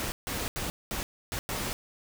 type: noise bursts at uneven times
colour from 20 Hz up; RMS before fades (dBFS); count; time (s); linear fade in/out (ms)
pink; -33; 6; 0-0.12 / 0.27-0.48 / 0.56-0.7 / 0.91-1.03 / 1.32-1.39 / 1.49-1.73; 0
effects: none